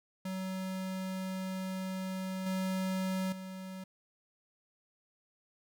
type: tone with level steps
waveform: square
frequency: 188.2 Hz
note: F#3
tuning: 30 cents sharp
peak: -36 / -32 / -42 dBFS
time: 0.25-3.84 s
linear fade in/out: 5 ms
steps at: 2.46 / 3.32 s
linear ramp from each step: 5 ms
effects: none